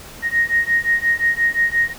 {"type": "beating tone pair", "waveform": "sine", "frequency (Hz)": [1864.7, 1870.4], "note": ["A#6", "A#6"], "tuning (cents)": [0, 5], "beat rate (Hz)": 5.7, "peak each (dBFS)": -18, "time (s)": [0.22, 1.94], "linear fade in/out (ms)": 50, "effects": ["pink hiss -38 dBFS RMS until 1.98 s"]}